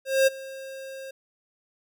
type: tone with ADSR envelope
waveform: square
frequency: 535 Hz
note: C5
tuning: 38 cents sharp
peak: -16 dBFS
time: 0.05-1.11 s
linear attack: 220 ms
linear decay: 19 ms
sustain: -21 dB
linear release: 6 ms
effects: none